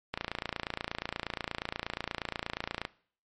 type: click train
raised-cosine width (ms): 0.3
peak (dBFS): -16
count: 78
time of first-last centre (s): 0.14-2.851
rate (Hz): 28.4
effects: noise-tail reverb RT60 0.5 s tail -20 dB re dry + MP3 48 kbps